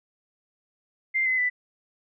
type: tone with pitch steps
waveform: sine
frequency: 2093 / 2039 / 1987 Hz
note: C7 / C7 / B6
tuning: 0 / -45 / +10 cents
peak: -21 dBFS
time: 1.14-1.5 s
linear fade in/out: 20 ms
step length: 120 ms
effects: none